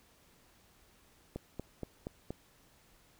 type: click train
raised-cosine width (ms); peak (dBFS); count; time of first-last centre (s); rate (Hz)
2; -25; 5; 1.36-2.306; 4.23
effects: pink hiss -65 dBFS RMS until 3.19 s